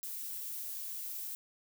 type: noise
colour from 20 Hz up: violet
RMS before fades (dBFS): -41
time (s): 0.03-1.35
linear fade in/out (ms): 0
effects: none